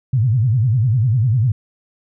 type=tone with vibrato; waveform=sine; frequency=118.1 Hz; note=A#2; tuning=23 cents sharp; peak=-12 dBFS; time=0.13-1.52 s; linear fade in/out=5 ms; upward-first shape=sine; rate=10 Hz; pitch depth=230 cents each way; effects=none